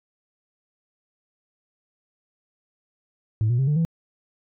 sine tone with pitch steps, 108.8 / 120.72 / 133.95 / 148.63 / 164.91 Hz, A2 / B2 / C3 / D3 / E3, -19 / -39 / +41 / +21 / +1 cents, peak -16 dBFS, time 3.41-3.85 s, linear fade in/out 0 ms, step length 88 ms, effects tanh soft clip ceiling -16 dBFS

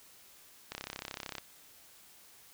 click train, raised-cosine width 0.2 ms, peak -21 dBFS, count 23, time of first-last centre 0.72-1.383 s, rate 33.2 Hz, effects white hiss -58 dBFS RMS until 2.53 s

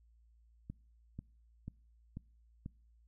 click train, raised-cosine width 5 ms, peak -30 dBFS, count 5, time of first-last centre 0.7-2.661 s, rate 2.04 Hz, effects noise-tail reverb RT60 0.5 s tail -26 dB re dry + added 57 Hz sine -63 dBFS peak until 3.07 s

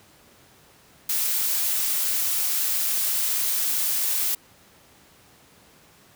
blue noise, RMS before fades -24 dBFS, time 1.09-4.35 s, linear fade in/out 5 ms, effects pink hiss -54 dBFS RMS until 6.15 s + high-pass 80 Hz 12 dB/octave

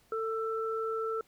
sine tone pair together, 446.7 / 1331.6 Hz, A4 / E6, +26 / +17 cents, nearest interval octave + perfect fifth, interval 1891 cents, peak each -32 / -35 dBFS, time 0.12-1.21 s, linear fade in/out 2 ms, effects pink hiss -66 dBFS RMS until 1.27 s

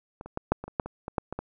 clicks, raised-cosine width 1 ms, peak -25 / -27 / -16 / -7 / -22 / -26 / -10 / -22 / -20 / -11 / -20 / -18 dBFS, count 12, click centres 0.211 / 0.26 / 0.374 / 0.52 / 0.64 / 0.68 / 0.798 / 0.86 / 1.081 / 1.182 / 1.326 / 1.39 s, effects none

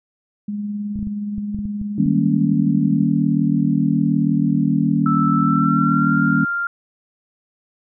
sine tone with tremolo, 206.4 Hz, G#3, 10 cents flat, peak -21 dBFS, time 0.48-3.05 s, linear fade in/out 5 ms, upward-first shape sine, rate 19 Hz, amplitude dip 30%
clicks, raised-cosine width 5 ms, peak -18 dBFS, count 10, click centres 0.958 / 0.991 / 1.028 / 1.071 / 1.381 / 1.546 / 1.589 / 1.655 / 1.815 / 2.061 s
sine chord, Eb dominant seventh, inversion none, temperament just, 155.56 / 194.45 / 233.3 / 280 Hz, Eb3 / G3 / Bb3 / Db4, 0 / -14 / +2 / +18 cents, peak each -20 dBFS, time 1.98-6.45 s, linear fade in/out 5 ms
sine tone with pitch glide, 1318.5 to 1394.5 Hz, E6 to F6, 0 to -3 cents, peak -19 dBFS, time 5.06-6.67 s, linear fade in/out 2 ms, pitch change +97 cents, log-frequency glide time 5.39-6.21 s
effects none

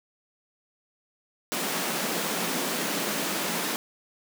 pink high-pass noise, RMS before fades -29 dBFS, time 1.52-3.76 s, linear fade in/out 0 ms, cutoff 170 Hz, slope 48 dB/octave, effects none

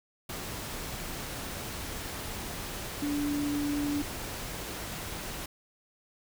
sine tone in noise, 290.5 Hz, D4, 19 cents flat, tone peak -28 dBFS, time 3.02-4.02 s, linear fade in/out 5 ms, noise pink, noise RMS -38 dBFS, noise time 0.29-5.46 s, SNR +7 dB, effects none

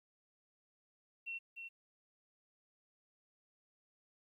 sine tone with echo, 2717 Hz, F7, 48 cents flat, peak -40 dBFS, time 1.26-1.39 s, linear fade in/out 20 ms, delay 300 ms, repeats 1, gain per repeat -5 dB, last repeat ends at 1.69 s, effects 13-bit

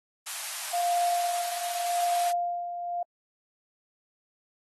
white high-pass noise, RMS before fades -35 dBFS, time 0.26-2.32 s, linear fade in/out 10 ms, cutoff 610 Hz, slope 96 dB/octave
sine tone with tremolo, 700 Hz, F5, 4 cents sharp, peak -23 dBFS, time 0.73-3.03 s, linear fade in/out 5 ms, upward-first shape sine, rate 0.87 Hz, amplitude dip 65%
effects AAC 32 kbps

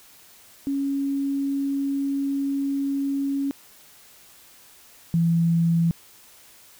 sine tone pair in turn, 277.2 / 167.49 Hz, C#4 / E3, 0 / +28 cents, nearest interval major sixth, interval 872 cents, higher first, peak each -22 / -17 dBFS, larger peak second, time 0.67-3.51 / 5.14-5.91 s, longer first, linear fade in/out 0 ms, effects white hiss -51 dBFS RMS until 6.79 s

